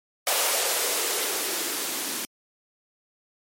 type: noise with band-pass filter sweep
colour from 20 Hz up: violet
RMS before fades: -27 dBFS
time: 0.27-2.25 s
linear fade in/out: 0 ms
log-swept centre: 600 to 250 Hz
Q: 3.1
effects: MP3 64 kbps